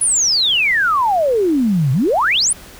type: exponential two-way sweep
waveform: sine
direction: down then up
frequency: 10360 to 124.2 to 10360 Hz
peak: -12 dBFS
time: 0.01-2.53 s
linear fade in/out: 5 ms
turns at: 1.92 s
effects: pink hiss -39 dBFS RMS until 2.79 s